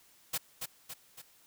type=noise with echo; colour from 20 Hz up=white; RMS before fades=-33 dBFS; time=0.33-0.38 s; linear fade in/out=10 ms; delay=280 ms; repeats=3; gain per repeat=-5 dB; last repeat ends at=1.22 s; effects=white hiss -63 dBFS RMS until 1.46 s